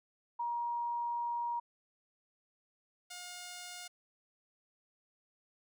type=tone pair in turn; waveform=sine / 5% pulse; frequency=948 / 714.5 Hz; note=A#5 / F5; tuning=+29 / +39 cents; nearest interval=perfect fourth; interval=490 cents; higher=first; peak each=-33 / -33 dBFS; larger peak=neither; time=0.39-1.6 / 3.1-3.88 s; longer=first; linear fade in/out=10 ms; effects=none